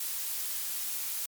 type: noise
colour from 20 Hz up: blue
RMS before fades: -34 dBFS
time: 0-1.26 s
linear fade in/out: 5 ms
effects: MP3 96 kbps